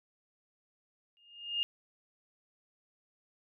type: tone with exponential growth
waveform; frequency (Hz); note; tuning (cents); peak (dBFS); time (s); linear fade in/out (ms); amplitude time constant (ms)
sine; 2831; F7; +23; -26; 1.17-1.63; 0; 100
effects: none